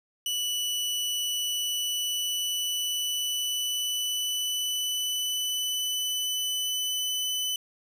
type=tone with pitch glide; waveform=sawtooth; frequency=2960 to 3005 Hz; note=F#7 to F#7; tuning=0 to +26 cents; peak=-24 dBFS; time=0.26-7.56 s; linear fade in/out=2 ms; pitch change=+26 cents; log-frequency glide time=1.09-7.22 s; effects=9-bit